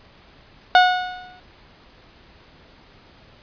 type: tone with exponential decay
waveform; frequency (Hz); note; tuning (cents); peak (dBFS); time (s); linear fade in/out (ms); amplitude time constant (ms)
30% pulse; 730; F#5; -24; -5; 0.75-1.4; 1; 140
effects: pink hiss -50 dBFS RMS until 3.42 s + resampled to 11025 Hz